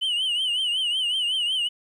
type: tone with vibrato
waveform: sine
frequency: 2979 Hz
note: F#7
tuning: 11 cents sharp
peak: -19 dBFS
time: 0.01-1.69 s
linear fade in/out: 20 ms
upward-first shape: triangle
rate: 5.4 Hz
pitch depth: 120 cents each way
effects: tanh soft clip ceiling -21 dBFS + 10-bit